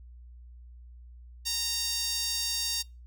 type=tone with high-pass filter; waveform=sawtooth; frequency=926 Hz; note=A#5; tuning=12 cents flat; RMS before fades=-31 dBFS; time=1.45-2.83 s; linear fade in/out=20 ms; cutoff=4700 Hz; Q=2.2; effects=noise-tail reverb RT60 0.3 s tail -26 dB re dry + added 60 Hz sine -46 dBFS peak until 3.06 s